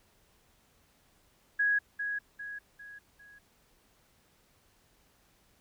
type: tone with echo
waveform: sine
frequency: 1661.2 Hz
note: G#6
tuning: in tune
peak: -24 dBFS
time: 1.59-1.79 s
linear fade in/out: 10 ms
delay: 400 ms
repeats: 4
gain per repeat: -7 dB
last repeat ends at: 3.39 s
effects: pink hiss -67 dBFS RMS until 5.6 s